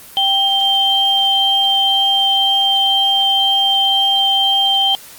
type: tone pair together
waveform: sine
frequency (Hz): 784 / 3151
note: G5 / G7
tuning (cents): 0 / +8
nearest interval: 2 octaves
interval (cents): 2408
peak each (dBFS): -18 / -12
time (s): 0.17-4.95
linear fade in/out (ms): 0
effects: white hiss -38 dBFS RMS until 5.18 s + Opus 24 kbps